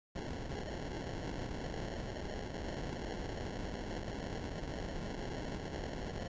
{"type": "noise with sample-and-hold", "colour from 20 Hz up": "pink", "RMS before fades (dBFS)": -41, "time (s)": [0.15, 6.28], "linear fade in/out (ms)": 10, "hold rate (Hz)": 1225, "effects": ["resampled to 16000 Hz"]}